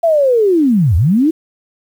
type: linear two-way sweep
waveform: sine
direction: down then up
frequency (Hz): 686 to 74.4 to 334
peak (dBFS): -8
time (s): 0.03-1.31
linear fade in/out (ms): 10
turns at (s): 0.96
effects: 7-bit